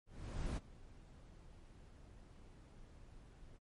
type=noise with ADSR envelope; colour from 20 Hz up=brown; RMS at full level=-38 dBFS; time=0.06-3.59 s; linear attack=510 ms; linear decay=22 ms; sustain=-20 dB; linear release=30 ms; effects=MP3 48 kbps